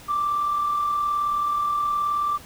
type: tone with amplitude modulation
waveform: sine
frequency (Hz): 1174.7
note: D6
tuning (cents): 0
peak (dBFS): -18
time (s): 0.08-2.38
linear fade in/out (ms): 20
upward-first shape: sine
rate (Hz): 38.9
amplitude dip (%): 40
effects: tanh soft clip ceiling -16 dBFS + pink hiss -45 dBFS RMS until 2.45 s